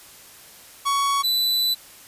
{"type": "tone pair in turn", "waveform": "45% pulse", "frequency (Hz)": [1118, 3984], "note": ["C#6", "B7"], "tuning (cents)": [14, 14], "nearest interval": "octave + minor seventh", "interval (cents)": 2200, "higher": "second", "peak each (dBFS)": -19, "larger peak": "neither", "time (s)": [[0.85, 1.23], [1.23, 1.75]], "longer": "second", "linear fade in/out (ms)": 20, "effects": ["white hiss -46 dBFS RMS until 2.07 s", "resampled to 32000 Hz"]}